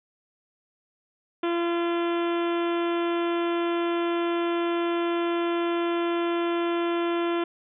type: harmonic tone with a mistuned harmonic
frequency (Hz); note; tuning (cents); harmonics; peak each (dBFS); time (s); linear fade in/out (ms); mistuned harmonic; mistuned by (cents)
342; F4; -36; 1 / 2 / 3 / 4 / 5 / 6 / 7 / 8 / 9 / 10; -24 / -33 / -34 / -36 / -41 / -44 / -42 / -44 / -43 / -45; 1.43-7.44; 5; 10; +20
effects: none